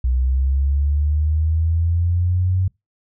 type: linear sweep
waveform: sine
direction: up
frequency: 61.7 to 93.9 Hz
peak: -15 dBFS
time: 0.04-2.68 s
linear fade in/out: 5 ms
effects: noise-tail reverb RT60 0.2 s tail -25 dB re dry